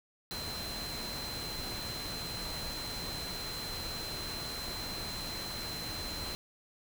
sine tone in noise, 4089 Hz, C8, 41 cents flat, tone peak -40 dBFS, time 0.31-6.35 s, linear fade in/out 0 ms, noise pink, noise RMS -41 dBFS, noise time 0.31-6.35 s, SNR -2 dB, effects none

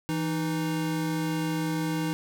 square tone pair together, 164.1 / 309.8 Hz, E3 / D#4, -8 / -7 cents, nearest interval major seventh, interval 1101 cents, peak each -30 / -30 dBFS, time 0.09-2.13 s, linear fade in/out 0 ms, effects none

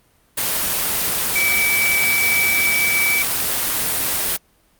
sine tone in noise, 2298 Hz, D7, 38 cents flat, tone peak -16 dBFS, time 1.35-3.23 s, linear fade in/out 10 ms, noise white, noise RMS -20 dBFS, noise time 0.37-4.37 s, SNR +1 dB, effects pink hiss -58 dBFS RMS until 4.79 s + Opus 32 kbps

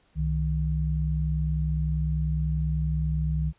sine tone pair together, 65.4 / 155.56 Hz, C2 / D#3, 0 / 0 cents, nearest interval octave + minor third, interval 1500 cents, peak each -26 dBFS, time 0.15-3.53 s, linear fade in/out 50 ms, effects pink hiss -65 dBFS RMS until 3.58 s + resampled to 8000 Hz

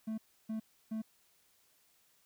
triangle tone bursts, 220 Hz, A3, in tune, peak -33 dBFS, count 3, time 0.07-1.02 s, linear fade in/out 10 ms, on 110 ms, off 310 ms, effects white hiss -70 dBFS RMS until 2.25 s

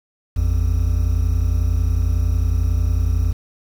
triangle tone pair together, 54.62 / 85.6 Hz, A1 / F2, -12 / -34 cents, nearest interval minor sixth, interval 778 cents, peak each -16 dBFS, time 0.36-3.33 s, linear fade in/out 10 ms, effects 7-bit

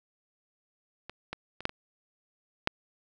clicks, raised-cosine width 0.3 ms, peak -24 / -19 / -25 / -10 / -26 / -8 dBFS, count 6, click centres 1.096 / 1.33 / 1.606 / 1.654 / 1.694 / 2.674 s, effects none

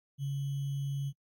sine tone with sample-and-hold, 139.2 Hz, C#3, 8 cents sharp, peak -31 dBFS, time 0.18-1.13 s, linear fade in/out 50 ms, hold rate 3150 Hz, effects noise-tail reverb RT60 0.1 s tail -23 dB re dry + AAC 64 kbps

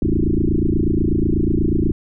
sine tone with frequency modulation, 150.5 Hz, D3, 43 cents sharp, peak -14 dBFS, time 0.02-1.92 s, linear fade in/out 2 ms, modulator 28.2 Hz, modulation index 7.4, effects none

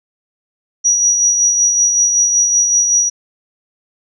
sine tone with tremolo, 5800 Hz, F#8, 35 cents flat, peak -8 dBFS, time 0.84-3.1 s, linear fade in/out 20 ms, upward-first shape sine, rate 5.3 Hz, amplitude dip 40%, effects none

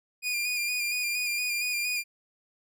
sawtooth tone with vibrato, 2431 Hz, D#7, 41 cents flat, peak -24 dBFS, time 0.22-2.04 s, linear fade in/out 50 ms, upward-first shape square, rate 4.3 Hz, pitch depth 27 cents each way, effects none

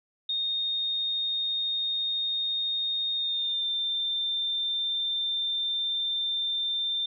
sine tone with pitch glide, 3694 to 3581 Hz, A#7 to A7, -16 to +30 cents, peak -26 dBFS, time 0.29-7.06 s, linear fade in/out 5 ms, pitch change -54 cents, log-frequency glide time 3.14-3.66 s, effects none

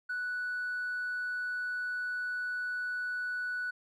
triangle tone with hard clipping, 1480 Hz, F#6, in tune, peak -32 dBFS, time 0.09-3.71 s, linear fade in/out 10 ms, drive 2 dB, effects resampled to 22050 Hz

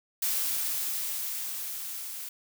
blue noise with level ramp, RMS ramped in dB -28 to -39 dBFS, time 0.22-2.29 s, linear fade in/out 5 ms, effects none

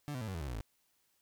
30% pulse tone with pitch steps, 146.5 / 126.8 / 109.75 / 94.99 / 82.22 / 71.16 / 61.6 / 53.31 Hz, D3 / B2 / A2 / F#2 / E2 / C#2 / B1 / G#1, -4 / +46 / -4 / +46 / -4 / +46 / -4 / +46 cents, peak -35 dBFS, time 0.08-0.608 s, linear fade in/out 0 ms, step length 66 ms, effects white hiss -75 dBFS RMS until 1.21 s

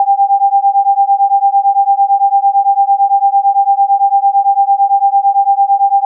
sine beating tone pair, 790 / 798.9 Hz, G5 / G5, +13 / +33 cents, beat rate 8.9 Hz, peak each -10 dBFS, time 0-6.05 s, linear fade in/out 2 ms, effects none

